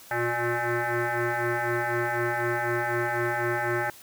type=tone with frequency modulation; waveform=sine; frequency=593 Hz; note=D5; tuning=17 cents sharp; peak=-24 dBFS; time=0.11-3.9 s; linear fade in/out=2 ms; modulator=238 Hz; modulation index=5.5; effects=white hiss -49 dBFS RMS until 4.02 s